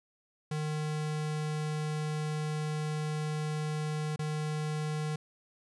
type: tone with dropouts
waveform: square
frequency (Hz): 152.8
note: D#3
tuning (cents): -31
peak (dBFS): -32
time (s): 0.51-5.16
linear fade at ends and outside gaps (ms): 5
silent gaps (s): 4.161-4.191
effects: resampled to 24000 Hz + 11-bit